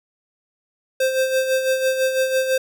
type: tone with tremolo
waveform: square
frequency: 523.3 Hz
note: C5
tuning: in tune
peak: -16 dBFS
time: 1-2.58 s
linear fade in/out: 5 ms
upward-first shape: sine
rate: 6 Hz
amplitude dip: 55%
effects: none